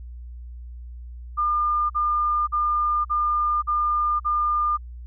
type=tone bursts; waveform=sine; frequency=1205 Hz; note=D6; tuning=44 cents sharp; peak=-19 dBFS; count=6; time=1.37-4.775 s; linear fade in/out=20 ms; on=530 ms; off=45 ms; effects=added 60 Hz sine -35 dBFS peak until 5.06 s